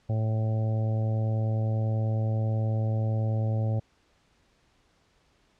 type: harmonic tone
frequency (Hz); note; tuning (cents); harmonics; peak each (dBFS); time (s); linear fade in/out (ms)
110.2; A2; +3; 1 / 2 / 3 / 4 / 5 / 6 / 7; -24 / -37 / -43 / -44 / -38 / -45 / -44; 0.09-3.8; 10
effects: pink hiss -66 dBFS RMS until 5.59 s + low-pass 6000 Hz 12 dB/octave